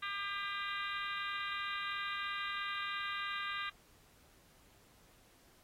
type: harmonic tone with a mistuned harmonic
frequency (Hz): 400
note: G4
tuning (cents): +35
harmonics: 3 / 4 / 5 / 6 / 7 / 8 / 9 / 10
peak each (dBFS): -41 / -43 / -45 / -47 / -48 / -49 / -50 / -51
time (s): 0.02-3.7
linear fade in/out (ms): 10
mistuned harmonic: 10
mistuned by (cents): -40
effects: pink hiss -66 dBFS RMS until 5.63 s + AAC 48 kbps